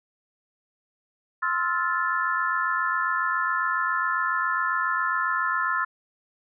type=chord; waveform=sine; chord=F major seventh; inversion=second; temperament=just; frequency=1047.7 / 1309.6 / 1396.9 / 1746.1 Hz; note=C6 / E6 / F6 / A6; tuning=+2 / -12 / 0 / -14 cents; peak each=-28 dBFS; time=1.42-5.85 s; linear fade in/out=10 ms; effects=none